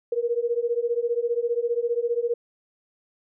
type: beating tone pair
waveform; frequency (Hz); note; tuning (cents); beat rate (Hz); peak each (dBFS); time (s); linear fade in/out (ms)
sine; 466.2 / 481.2; A#4 / B4; 0 / -45; 15; -25; 0.12-2.34; 5
effects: none